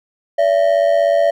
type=ring-modulated tone; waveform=triangle; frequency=622.3 Hz; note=D#5; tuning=in tune; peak=-6 dBFS; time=0.38-1.31 s; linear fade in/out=10 ms; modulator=48.2 Hz; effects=none